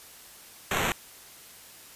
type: noise with sample-and-hold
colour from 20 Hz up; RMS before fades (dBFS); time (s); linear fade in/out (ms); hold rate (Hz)
blue; -27; 0.71-0.92; 2; 4900
effects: white hiss -49 dBFS RMS until 1.95 s + resampled to 32000 Hz